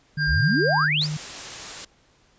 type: tone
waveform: square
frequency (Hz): 1599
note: G6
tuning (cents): +34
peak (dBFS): -22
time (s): 0.17-0.89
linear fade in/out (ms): 50
type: tone with pitch glide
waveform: sine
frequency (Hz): 149.2 to 152.07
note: D3 to D#3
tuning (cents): +28 to -39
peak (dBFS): -25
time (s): 0.17-1.17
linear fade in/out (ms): 5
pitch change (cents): +33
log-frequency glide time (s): 0.64-0.96
type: exponential sweep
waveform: sine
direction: up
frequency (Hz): 48.24 to 5588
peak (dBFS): -20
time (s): 0.26-1.08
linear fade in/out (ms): 50
type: noise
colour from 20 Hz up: white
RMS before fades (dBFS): -35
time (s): 1.01-1.85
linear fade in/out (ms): 5
effects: pink hiss -60 dBFS RMS until 2.38 s + resampled to 16000 Hz